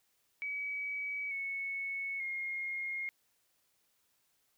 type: tone with pitch steps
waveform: sine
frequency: 2276 / 2207 / 2141 Hz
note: C#7 / C#7 / C7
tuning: +45 / -8 / +39 cents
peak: -35 dBFS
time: 0.42-3.09 s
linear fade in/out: 0 ms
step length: 890 ms
effects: white hiss -75 dBFS RMS until 4.57 s